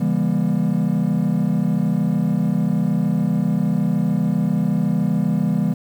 triangle chord, C# diminished seventh, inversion none, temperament just, 138.59 / 166.31 / 199.57 / 239.5 Hz, C#3 / E3 / G3 / Bb3, 0 / +16 / +31 / +47 cents, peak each -24 / -18 / -18 / -21 dBFS, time 0-5.74 s, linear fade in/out 10 ms, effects tanh soft clip ceiling -7 dBFS + 8-bit

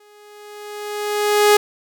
sawtooth tone with exponential growth, 416.3 Hz, G#4, 4 cents sharp, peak -5 dBFS, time 0-1.57 s, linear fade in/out 5 ms, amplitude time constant 340 ms, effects none

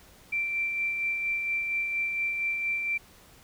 sine tone with tremolo, 2349 Hz, D7, in tune, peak -25 dBFS, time 0.32-2.98 s, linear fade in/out 10 ms, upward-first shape sine, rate 4.3 Hz, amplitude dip 35%, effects pink hiss -55 dBFS RMS until 3.43 s

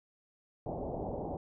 white low-pass noise, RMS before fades -38 dBFS, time 0.66-1.37 s, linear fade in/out 2 ms, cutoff 780 Hz, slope 48 dB/octave, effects none

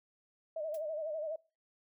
sine tone with vibrato, 622.3 Hz, D#5, in tune, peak -35 dBFS, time 0.56-1.36 s, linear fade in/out 5 ms, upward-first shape sine, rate 12 Hz, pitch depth 87 cents each way
blue noise with exponential decay, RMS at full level -47 dBFS, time 0.74-0.82 s, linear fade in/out 5 ms, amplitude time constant 16 ms
effects noise-tail reverb RT60 0.3 s tail -21 dB re dry

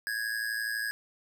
square tone with amplitude modulation, 1661.2 Hz, G#6, in tune, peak -28 dBFS, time 0.07-0.91 s, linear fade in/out 0 ms, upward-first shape sine, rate 112 Hz, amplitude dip 70%, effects none

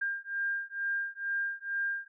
sine beating tone pair, 1600 / 1602.2 Hz, G6 / G6, +35 / +37 cents, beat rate 2.2 Hz, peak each -34 / -34 dBFS, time 0.01-2.08 s, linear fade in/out 10 ms, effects none

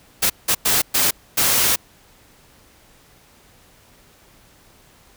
white noise bursts at uneven times, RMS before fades -17 dBFS, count 5, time 0.22-0.3 / 0.48-0.55 / 0.65-0.82 / 0.94-1.11 / 1.37-1.76 s, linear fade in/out 10 ms, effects pink hiss -52 dBFS RMS until 5.16 s

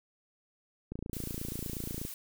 click train, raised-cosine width 3 ms, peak -25 dBFS, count 33, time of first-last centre 0.92-2.051 s, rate 28.3 Hz
blue noise, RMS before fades -43 dBFS, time 1.13-2.14 s, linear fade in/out 2 ms
effects none

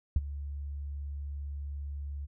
sine tone with ADSR envelope, 71.3 Hz, C#2, 49 cents sharp, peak -19 dBFS, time 0.16-2.27 s, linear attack 3 ms, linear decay 32 ms, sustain -16 dB, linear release 28 ms, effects none

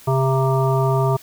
harmonic tone with a mistuned harmonic, 133.2 Hz, C3, 31 cents sharp, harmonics 1 / 3 / 5 / 7 / 9, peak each -17 / -22 / -24 / -25 / -27 dBFS, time 0.07-1.17 s, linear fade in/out 10 ms, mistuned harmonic 9, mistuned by -30 cents, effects white hiss -45 dBFS RMS until 1.22 s

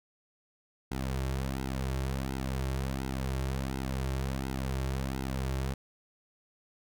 sawtooth tone with flanger, 66.2 Hz, C2, 21 cents sharp, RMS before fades -33 dBFS, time 0.91-5.74 s, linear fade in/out 5 ms, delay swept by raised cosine 1.7 to 4.1 ms, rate 1.4 Hz, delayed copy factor -0.8, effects none

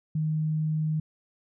sine tone, 155.56 Hz, D#3, in tune, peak -24 dBFS, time 0.15-1 s, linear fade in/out 5 ms, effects none

